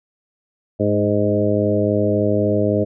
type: harmonic tone with a mistuned harmonic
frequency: 103.6 Hz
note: G#2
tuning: 4 cents flat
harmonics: 1 / 2 / 3 / 4 / 5 / 6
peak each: -22 / -22 / -22 / -22 / -22 / -22 dBFS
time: 0.79-2.85 s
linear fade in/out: 20 ms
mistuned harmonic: 2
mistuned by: +22 cents
effects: none